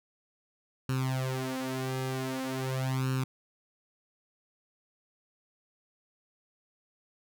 sawtooth tone with flanger, 130.81 Hz, C3, in tune, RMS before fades -32 dBFS, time 0.89-3.24 s, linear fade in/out 2 ms, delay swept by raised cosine 0.72 to 5.22 ms, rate 0.45 Hz, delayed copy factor +1, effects none

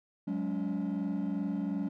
triangle chord, F# suspended second, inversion none, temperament equal with one note detuned, 185 / 207.7 / 283.5 Hz, F#3 / G#3 / C#4, 0 / 0 / +39 cents, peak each -32 dBFS, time 0.27-1.89 s, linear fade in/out 10 ms, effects tanh soft clip ceiling -24 dBFS

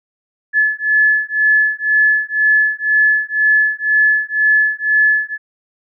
sine beating tone pair, 1719 / 1721 Hz, A6 / A6, -41 / -39 cents, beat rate 2 Hz, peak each -14 dBFS, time 0.53-5.38 s, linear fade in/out 50 ms, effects none

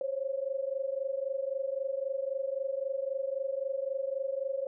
sine tone pair together, 530.6 / 554.4 Hz, C5 / C#5, +24 / 0 cents, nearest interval minor second, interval 76 cents, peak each -33 / -34 dBFS, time 0.01-4.67 s, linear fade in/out 2 ms, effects none

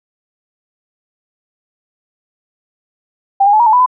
sine tone with pitch steps, 789 / 816 / 860 / 950 / 872 / 990 / 1007 Hz, G5 / G#5 / A5 / A#5 / A5 / B5 / B5, +11 / -31 / -40 / +33 / -16 / +4 / +33 cents, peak -6 dBFS, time 3.4-3.862 s, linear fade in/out 10 ms, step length 66 ms, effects none

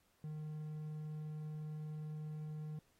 triangle tone, 153.3 Hz, D#3, 25 cents flat, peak -40 dBFS, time 0.24-2.79 s, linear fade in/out 2 ms, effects pink hiss -75 dBFS RMS until 2.99 s + AAC 48 kbps

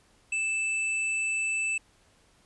square tone, 2637 Hz, E7, in tune, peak -27 dBFS, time 0.32-1.78 s, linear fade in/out 5 ms, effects pink hiss -63 dBFS RMS until 2.45 s + resampled to 24000 Hz

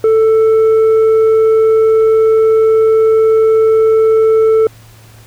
sine tone with tanh clipping, 441.9 Hz, A4, 7 cents sharp, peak -7 dBFS, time 0.04-4.67 s, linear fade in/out 2 ms, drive 4 dB, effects added 111 Hz sine -38 dBFS peak until 5.26 s + pink hiss -43 dBFS RMS until 5.26 s

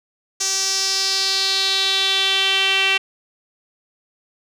sawtooth tone with band-pass filter sweep, 386.6 Hz, G4, 24 cents flat, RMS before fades -19 dBFS, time 0.4-2.98 s, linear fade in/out 10 ms, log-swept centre 6100 to 2700 Hz, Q 4.1, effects none

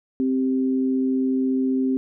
sine tone pair together, 261.6 / 392 Hz, C4 / G4, 0 / 0 cents, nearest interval perfect fifth, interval 700 cents, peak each -19 / -28 dBFS, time 0.2-1.97 s, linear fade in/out 0 ms, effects none

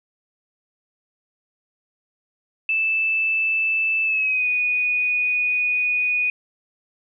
sine tone with pitch glide, 2636 to 2474 Hz, E7 to D#7, -1 to -10 cents, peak -18 dBFS, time 2.69-6.3 s, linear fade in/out 2 ms, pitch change -109 cents, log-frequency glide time 4.04-4.48 s, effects none

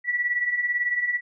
sine beating tone pair, 1933 / 1951 Hz, B6 / B6, -38 / -22 cents, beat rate 18 Hz, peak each -29 / -23 dBFS, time 0.04-1.21 s, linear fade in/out 50 ms, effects none

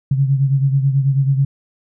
sine beating tone pair, 135.6 / 144.8 Hz, C#3 / D3, -38 / -24 cents, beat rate 9.2 Hz, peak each -13 / -20 dBFS, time 0.11-1.45 s, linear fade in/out 5 ms, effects none

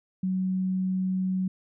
sine tone, 186.8 Hz, F#3, 17 cents sharp, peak -24 dBFS, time 0.23-1.48 s, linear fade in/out 5 ms, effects none

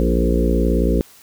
harmonic tone with a mistuned harmonic, 58.5 Hz, A#1, 7 cents sharp, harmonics 1 / 3 / 4 / 5 / 6 / 7 / 8 / 9, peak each -17 / -22 / -23 / -24 / -25 / -25 / -26 / -27 dBFS, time 0-1.01 s, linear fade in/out 0 ms, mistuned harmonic 7, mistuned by +25 cents, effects white hiss -47 dBFS RMS until 1.22 s

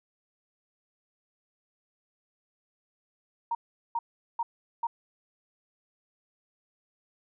sine tone bursts, 932.3 Hz, A#5, in tune, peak -26 dBFS, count 4, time 3.51-4.87 s, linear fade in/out 5 ms, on 40 ms, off 400 ms, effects none

